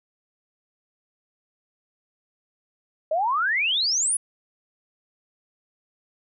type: exponential sweep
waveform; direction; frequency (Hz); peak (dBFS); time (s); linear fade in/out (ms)
sine; up; 600 to 10548; -20; 3.11-4.17; 5
effects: none